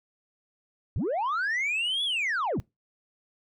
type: linear two-way sweep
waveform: sine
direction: up then down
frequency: 63.5 to 3458 to 63.5 Hz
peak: -23 dBFS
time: 0.96-2.6 s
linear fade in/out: 0 ms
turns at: 2.04 s
effects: noise-tail reverb RT60 0.2 s tail -25 dB re dry + tanh soft clip ceiling -24 dBFS